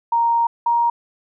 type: tone pair in turn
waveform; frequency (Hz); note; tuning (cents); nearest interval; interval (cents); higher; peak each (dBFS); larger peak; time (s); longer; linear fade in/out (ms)
sine; 932.3 / 940.4; A#5 / A#5; 0 / +15; unison; 15; second; -14; neither; 0.12-0.47 / 0.66-0.9; first; 5
effects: none